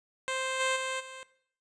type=tone with level steps; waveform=10% pulse; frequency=523.3 Hz; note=C5; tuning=in tune; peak=-22 / -18 / -23 / -34 dBFS; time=0.28-1.23 s; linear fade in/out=0 ms; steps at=0.59 / 0.75 / 0.99 s; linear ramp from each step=20 ms; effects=noise-tail reverb RT60 0.6 s tail -17 dB re dry + resampled to 22050 Hz